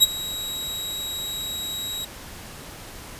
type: tone with ADSR envelope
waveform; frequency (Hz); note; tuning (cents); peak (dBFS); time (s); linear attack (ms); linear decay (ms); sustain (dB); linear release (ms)
sawtooth; 3834; A#7; +48; -6; 0-2.05; 30; 25; -19; 6
effects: pink hiss -40 dBFS RMS until 3.19 s + resampled to 32000 Hz